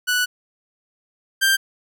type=tone pair in turn; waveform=sawtooth; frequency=1480 / 1579.4 Hz; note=F#6 / G6; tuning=0 / +13 cents; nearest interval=minor second; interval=113 cents; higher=second; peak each=-14 / -11 dBFS; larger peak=second; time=0.07-0.26 / 1.41-1.57 s; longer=first; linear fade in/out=20 ms; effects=none